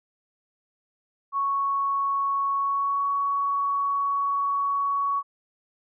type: tone with pitch glide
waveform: sine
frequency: 1108.7 to 1120.3 Hz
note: C#6 to C#6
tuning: 0 to +18 cents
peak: -22 dBFS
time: 1.32-5.23 s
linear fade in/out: 50 ms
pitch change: +18 cents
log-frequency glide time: 2.57-3.06 s
effects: none